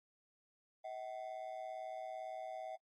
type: ring-modulated tone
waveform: triangle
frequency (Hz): 699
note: F5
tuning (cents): +1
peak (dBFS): -38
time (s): 0.84-2.76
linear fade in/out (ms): 10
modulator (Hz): 58.9
effects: noise-tail reverb RT60 0.1 s tail -25 dB re dry + AAC 32 kbps